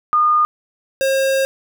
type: tone pair in turn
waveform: sine / square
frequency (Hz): 1220 / 537.2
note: D#6 / C5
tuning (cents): -34 / +46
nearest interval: octave + major second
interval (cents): 1420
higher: first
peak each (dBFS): -11 / -15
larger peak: first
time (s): 0.13-0.45 / 1.01-1.45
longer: second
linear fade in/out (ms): 0
effects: none

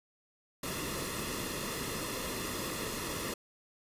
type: noise with comb filter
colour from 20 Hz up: pink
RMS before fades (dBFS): -37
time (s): 0.63-3.34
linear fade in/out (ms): 5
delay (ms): 1.3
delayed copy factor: -0.65
effects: resampled to 32000 Hz

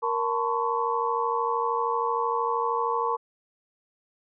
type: tone cluster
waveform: sine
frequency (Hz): 468.1 / 884 / 1017 / 1110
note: A#4 / A5 / C6 / C#6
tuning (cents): +7 / +8 / -50 / +2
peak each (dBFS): -29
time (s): 0.02-3.17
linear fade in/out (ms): 20
effects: none

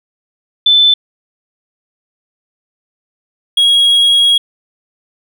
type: tone pair in turn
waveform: sine / triangle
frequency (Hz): 3520 / 3303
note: A7 / G#7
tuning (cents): 0 / -10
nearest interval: minor second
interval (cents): 110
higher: first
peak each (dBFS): -5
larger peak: neither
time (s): 0.66-0.94 / 3.57-4.38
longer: second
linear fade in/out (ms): 5
effects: none

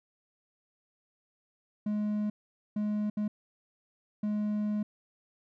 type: tone bursts at uneven times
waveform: triangle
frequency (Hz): 210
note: G#3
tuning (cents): +19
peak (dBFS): -26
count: 4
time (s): 1.86-2.3 / 2.76-3.1 / 3.17-3.28 / 4.23-4.83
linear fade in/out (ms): 5
effects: none

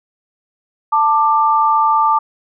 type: tone pair together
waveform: sine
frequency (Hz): 886.3 / 1184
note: A5 / D6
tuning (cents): +12 / +14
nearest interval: perfect fourth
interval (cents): 502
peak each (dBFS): -13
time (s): 0.92-2.19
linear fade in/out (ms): 10
effects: none

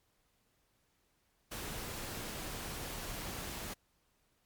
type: noise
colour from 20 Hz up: pink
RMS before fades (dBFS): -42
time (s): 1.51-3.74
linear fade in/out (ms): 10
effects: pink hiss -75 dBFS RMS until 4.45 s + MP3 96 kbps

